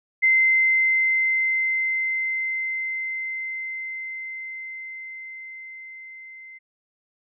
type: tone with level ramp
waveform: sine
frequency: 2073 Hz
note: C7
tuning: 17 cents flat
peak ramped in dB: -14 to -40 dBFS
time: 0.22-6.59 s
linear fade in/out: 20 ms
effects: none